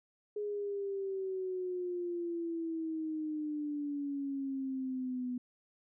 sine exponential sweep, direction down, 418.4 to 246.9 Hz, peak -34 dBFS, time 0.36-5.38 s, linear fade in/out 5 ms, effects none

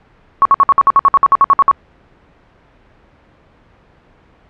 sine tone bursts, 1108.7 Hz, C#6, in tune, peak -4 dBFS, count 15, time 0.42-1.713 s, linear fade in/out 0 ms, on 33 ms, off 57 ms, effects pink hiss -49 dBFS RMS until 4.49 s + low-pass 2000 Hz 12 dB/octave

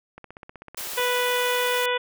click train, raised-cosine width 0.5 ms, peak -26 dBFS, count 14, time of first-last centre 0.18-0.998 s, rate 15.9 Hz
white high-pass noise, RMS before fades -33 dBFS, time 0.77-1.86 s, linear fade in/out 5 ms, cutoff 340 Hz, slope 48 dB/octave
harmonic tone, 493.3 Hz, B4, 2 cents flat, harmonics 1 / 2 / 3 / 4 / 5 / 6 / 7, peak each -25 / -28 / -30 / -31 / -32 / -33 / -33 dBFS, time 0.97-1.98 s, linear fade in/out 10 ms
effects none

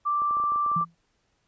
sine tone, 1174.7 Hz, D6, in tune, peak -22 dBFS, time 0.05-0.85 s, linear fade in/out 20 ms
clicks, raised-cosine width 1 ms, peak -29 dBFS, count 10, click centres 0.219 / 0.31 / 0.369 / 0.4 / 0.439 / 0.52 / 0.56 / 0.663 / 0.716 / 0.813 s
sine tone with exponential decay, 167.5 Hz, E3, 28 cents sharp, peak -26 dBFS, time 0.76-0.95 s, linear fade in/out 5 ms, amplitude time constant 40 ms
effects pink hiss -71 dBFS RMS until 1.47 s + resampled to 16000 Hz

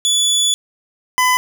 25% pulse tone pair in turn, 3440 / 1006.6 Hz, A7 / B5, -40 / +33 cents, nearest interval octave + major sixth, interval 2127 cents, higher first, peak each -9 / -8 dBFS, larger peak second, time 0.05-0.54 / 1.18-1.37 s, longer first, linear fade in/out 0 ms, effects none

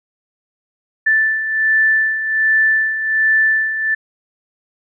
sine beating tone pair, 1760 / 1761.3 Hz, A6 / A6, 0 / +1 cents, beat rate 1.3 Hz, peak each -20 / -13 dBFS, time 1.06-3.95 s, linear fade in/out 10 ms, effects none

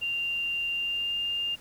sine tone with pitch glide, 2784 to 2805 Hz, F7 to F7, -6 to +7 cents, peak -27 dBFS, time 0.01-1.56 s, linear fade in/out 20 ms, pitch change +13 cents, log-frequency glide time 0.7-1.15 s, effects pink hiss -53 dBFS RMS until 1.6 s

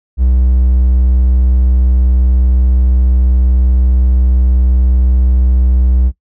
triangle tone, 62.8 Hz, B1, 30 cents sharp, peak -5 dBFS, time 0.17-6.12 s, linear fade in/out 50 ms, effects noise-tail reverb RT60 0.1 s tail -19 dB re dry

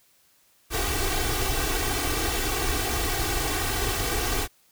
pink noise with comb filter, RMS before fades -26 dBFS, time 0.7-4.48 s, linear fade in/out 50 ms, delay 2.6 ms, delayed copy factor +1, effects white hiss -62 dBFS RMS until 4.71 s

